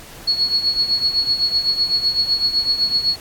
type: tone with tremolo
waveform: sine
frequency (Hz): 4357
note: C#8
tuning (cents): -31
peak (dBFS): -12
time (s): 0.27-3.16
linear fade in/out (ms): 10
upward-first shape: triangle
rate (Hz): 7.9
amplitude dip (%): 80
effects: pink hiss -39 dBFS RMS until 3.2 s + AAC 64 kbps